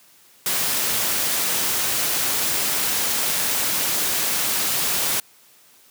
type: noise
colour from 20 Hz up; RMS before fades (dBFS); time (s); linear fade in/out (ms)
white; -22; 0.46-5.2; 2
effects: white hiss -53 dBFS RMS until 5.9 s + high-pass 100 Hz 12 dB/octave